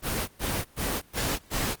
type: noise bursts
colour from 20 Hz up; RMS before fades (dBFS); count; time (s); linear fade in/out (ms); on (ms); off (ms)
pink; -28; 5; 0.02-1.76; 50; 260; 110
effects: pink hiss -56 dBFS RMS until 1.8 s + Opus 24 kbps